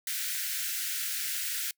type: high-pass noise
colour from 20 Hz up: white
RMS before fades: -33 dBFS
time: 0.07-1.71 s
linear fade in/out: 2 ms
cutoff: 1400 Hz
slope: 96 dB/octave
effects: noise-tail reverb RT60 0.1 s tail -25 dB re dry